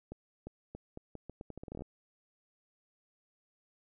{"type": "accelerating click train", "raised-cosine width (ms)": 2, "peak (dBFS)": -30, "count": 17, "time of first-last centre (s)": [0.12, 1.821], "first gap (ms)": 350, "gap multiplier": 0.8, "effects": []}